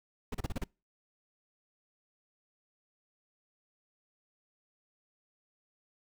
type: noise bursts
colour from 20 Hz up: brown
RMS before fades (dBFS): -33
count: 6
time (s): 0.32-0.641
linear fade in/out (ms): 5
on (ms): 26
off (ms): 33
effects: noise-tail reverb RT60 0.3 s tail -26 dB re dry